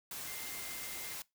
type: tone in noise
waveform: sine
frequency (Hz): 2093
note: C7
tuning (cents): 0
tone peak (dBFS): -50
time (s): 0.27-1.14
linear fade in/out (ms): 2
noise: white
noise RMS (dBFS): -43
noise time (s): 0.11-1.22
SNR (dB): -10
effects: noise-tail reverb RT60 0.2 s tail -21 dB re dry